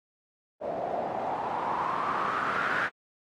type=noise with low-pass filter sweep; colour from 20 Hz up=white; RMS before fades=-30 dBFS; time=0.6-2.9 s; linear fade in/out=50 ms; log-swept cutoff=600 to 1600 Hz; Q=4.9; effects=high-pass 150 Hz 12 dB/octave + AAC 48 kbps